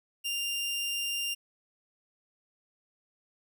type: tone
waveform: sawtooth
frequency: 2794 Hz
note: F7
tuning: in tune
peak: -27 dBFS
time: 0.24-1.35 s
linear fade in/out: 20 ms
effects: none